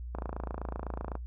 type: click train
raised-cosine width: 1 ms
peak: -22 dBFS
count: 29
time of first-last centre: 0.15-1.154 s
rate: 27.9 Hz
effects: noise-tail reverb RT60 0.1 s tail -19 dB re dry + added 60 Hz sine -37 dBFS peak until 1.26 s